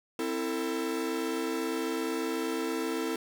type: chord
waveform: 45% pulse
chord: A minor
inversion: first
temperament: equal with one note detuned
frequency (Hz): 261.6 / 329.6 / 448.7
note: C4 / E4 / A4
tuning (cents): 0 / 0 / +34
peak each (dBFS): -36 / -33 / -34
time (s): 0.19-3.16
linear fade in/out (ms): 2
effects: none